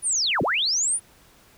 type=linear two-way sweep; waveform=sine; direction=down then up; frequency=9910 to 95.4 to 9910 Hz; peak=-20 dBFS; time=0.02-1 s; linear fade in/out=50 ms; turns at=0.42 s; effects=pink hiss -55 dBFS RMS until 1.57 s